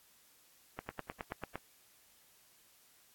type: slowing click train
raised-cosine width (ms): 0.5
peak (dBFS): -23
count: 8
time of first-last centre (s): 0.79-1.556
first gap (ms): 100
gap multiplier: 1.03
effects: white hiss -65 dBFS RMS until 3.14 s + AAC 64 kbps